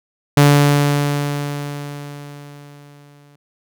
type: tone with exponential decay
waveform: sawtooth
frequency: 144.3 Hz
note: D3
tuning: 30 cents flat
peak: -3 dBFS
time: 0.37-3.36 s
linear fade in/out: 5 ms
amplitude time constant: 650 ms
effects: none